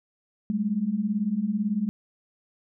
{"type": "beating tone pair", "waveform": "sine", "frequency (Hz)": [196, 214], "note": ["G3", "A3"], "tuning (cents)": [0, -48], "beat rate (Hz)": 18, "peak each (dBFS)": [-28, -25], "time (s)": [0.5, 1.89], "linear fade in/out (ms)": 0, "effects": []}